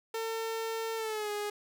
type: tone with pitch glide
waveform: sawtooth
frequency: 450 to 415 Hz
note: A4 to G#4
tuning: +39 to -1 cents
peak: -29 dBFS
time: 0.14-1.5 s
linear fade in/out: 5 ms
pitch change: -140 cents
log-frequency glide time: 0.96-1.31 s
effects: none